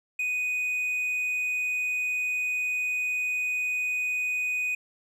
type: tone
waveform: triangle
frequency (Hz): 2489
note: D#7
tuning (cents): 0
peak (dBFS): -24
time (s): 0.19-4.75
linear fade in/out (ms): 5
effects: none